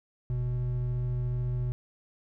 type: tone pair together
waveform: triangle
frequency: 45.82 / 123.47 Hz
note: F#1 / B2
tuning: -16 / 0 cents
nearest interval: octave + perfect fourth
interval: 1716 cents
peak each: -33 / -26 dBFS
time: 0.3-1.72 s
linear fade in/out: 0 ms
effects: none